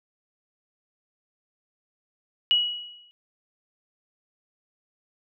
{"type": "tone with exponential decay", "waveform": "sine", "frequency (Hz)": 2917, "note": "F#7", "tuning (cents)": -25, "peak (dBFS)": -15, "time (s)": [2.51, 3.11], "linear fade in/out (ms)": 0, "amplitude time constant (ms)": 130, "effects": []}